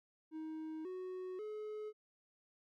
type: tone with pitch steps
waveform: triangle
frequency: 315.3 / 369.5 / 426.4 Hz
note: D#4 / F#4 / G#4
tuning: +23 / -2 / +46 cents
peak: -40 dBFS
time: 0.31-1.93 s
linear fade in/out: 50 ms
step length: 540 ms
effects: none